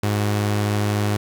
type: tone pair together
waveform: sawtooth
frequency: 103.83 / 370 Hz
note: G#2 / F#4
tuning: 0 / 0 cents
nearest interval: octave + minor seventh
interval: 2200 cents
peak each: -15 / -27 dBFS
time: 0.03-1.17 s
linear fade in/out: 5 ms
effects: none